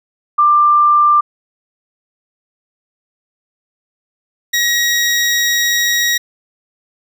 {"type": "tone pair in turn", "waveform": ["sine", "20% pulse"], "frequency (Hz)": [1187, 1899.2], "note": ["D6", "A#6"], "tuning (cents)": [18, 32], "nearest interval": "minor sixth", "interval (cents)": 814, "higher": "second", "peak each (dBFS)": -7, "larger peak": "neither", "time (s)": [[0.38, 1.21], [4.53, 6.18]], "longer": "second", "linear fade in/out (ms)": 10, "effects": []}